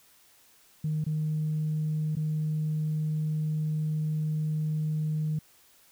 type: tone with dropouts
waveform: sine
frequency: 154.4 Hz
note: D#3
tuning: 13 cents flat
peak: -25 dBFS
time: 0.84-5.39 s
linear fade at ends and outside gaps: 5 ms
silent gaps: 1.042-1.064 / 2.154-2.167 s
effects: tanh soft clip ceiling -22 dBFS + white hiss -60 dBFS RMS until 5.91 s